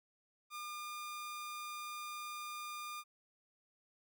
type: tone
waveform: sawtooth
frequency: 1207 Hz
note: D6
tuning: 47 cents sharp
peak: -39 dBFS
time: 0.5-3.04 s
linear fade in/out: 50 ms
effects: none